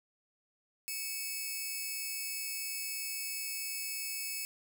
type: tone pair together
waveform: 5% pulse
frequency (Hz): 2240 / 2593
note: C#7 / E7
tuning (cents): +18 / -29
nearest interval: minor third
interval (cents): 253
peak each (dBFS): -33 / -28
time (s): 0.88-4.45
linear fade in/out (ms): 0
effects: none